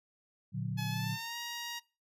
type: chord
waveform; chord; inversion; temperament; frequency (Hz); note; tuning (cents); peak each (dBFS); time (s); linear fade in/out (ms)
sine; Bb augmented; none; just; 116.54 / 145.68 / 182.1; Bb2 / D3 / F#3; 0 / -14 / -27; -37; 0.52-1.18; 50
type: tone with pitch glide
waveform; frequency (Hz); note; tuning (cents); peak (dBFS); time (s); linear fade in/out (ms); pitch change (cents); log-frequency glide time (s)
10% pulse; 852 to 945.4; G#5 to A#5; +44 to +24; -30; 0.77-1.8; 20; +180; 0.89-1.37
effects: noise-tail reverb RT60 0.3 s tail -20 dB re dry + resampled to 32000 Hz